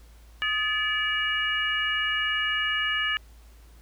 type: harmonic tone with a mistuned harmonic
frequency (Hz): 577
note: D5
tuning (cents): -31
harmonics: 2 / 3 / 4 / 5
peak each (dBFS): -33 / -27 / -32 / -28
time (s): 0.42-3.17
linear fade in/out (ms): 0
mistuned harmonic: 2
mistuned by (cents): +140
effects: added 56 Hz sine -48 dBFS peak until 3.81 s + pink hiss -59 dBFS RMS until 3.81 s